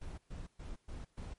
brown noise bursts, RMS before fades -44 dBFS, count 5, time 0.01-1.34 s, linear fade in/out 10 ms, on 170 ms, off 120 ms, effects pink hiss -75 dBFS RMS until 1.38 s + MP3 48 kbps

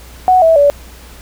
sine tone with pitch steps, 740 / 651.7 / 573.9 Hz, F#5 / E5 / D5, 0 / -20 / -40 cents, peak -5 dBFS, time 0.28-0.7 s, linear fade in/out 0 ms, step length 140 ms, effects added 60 Hz sine -35 dBFS peak until 1.21 s + pink hiss -39 dBFS RMS until 1.21 s

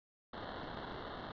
white noise with sample-and-hold, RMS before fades -45 dBFS, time 0.33-1.32 s, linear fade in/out 5 ms, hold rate 2450 Hz, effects resampled to 11025 Hz

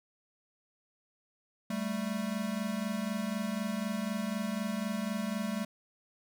square tone pair together, 196 / 220 Hz, G3 / A3, 0 / 0 cents, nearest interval major second, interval 200 cents, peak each -36 / -35 dBFS, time 1.7-5.65 s, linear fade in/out 5 ms, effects none

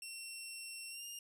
15% pulse tone with pitch glide, 2720 to 2816 Hz, F7 to F7, -46 to +14 cents, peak -38 dBFS, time 0.02-1.19 s, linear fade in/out 2 ms, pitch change +60 cents, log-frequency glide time 0.89-1.05 s, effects none

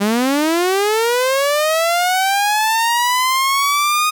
sawtooth linear sweep, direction up, 196 to 1244.5 Hz, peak -10 dBFS, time 0-4.11 s, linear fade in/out 20 ms, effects none

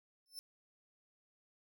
sawtooth tone with exponential growth, 5300 Hz, E8, 9 cents sharp, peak -38 dBFS, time 0.26-0.39 s, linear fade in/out 0 ms, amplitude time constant 27 ms, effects none

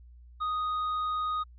triangle tone with tanh clipping, 1244.5 Hz, D#6, in tune, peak -29 dBFS, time 0.4-1.44 s, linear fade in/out 20 ms, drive 9 dB, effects added 60 Hz sine -49 dBFS peak until 1.58 s + resampled to 11025 Hz

